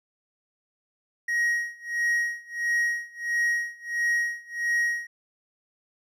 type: tone with tremolo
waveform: triangle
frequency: 1889 Hz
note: A#6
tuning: 22 cents sharp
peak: -19 dBFS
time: 1.28-5.07 s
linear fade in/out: 5 ms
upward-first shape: sine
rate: 1.5 Hz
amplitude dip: 95%
effects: none